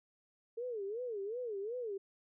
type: tone with vibrato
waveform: sine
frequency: 443.1 Hz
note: A4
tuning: 12 cents sharp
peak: -37 dBFS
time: 0.57-1.98 s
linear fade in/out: 10 ms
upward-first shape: sine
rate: 2.7 Hz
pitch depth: 220 cents each way
effects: none